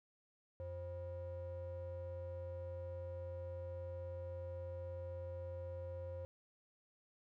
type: ring-modulated tone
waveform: triangle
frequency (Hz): 220.9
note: A3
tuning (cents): +7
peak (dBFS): -38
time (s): 0.6-6.25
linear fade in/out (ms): 0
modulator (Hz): 309
effects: none